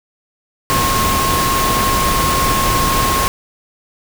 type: tone in noise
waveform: sine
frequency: 1077 Hz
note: C6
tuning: 50 cents sharp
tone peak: -16 dBFS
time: 0.7-3.28 s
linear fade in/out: 0 ms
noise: pink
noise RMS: -17 dBFS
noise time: 0.7-3.28 s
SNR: -2 dB
effects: none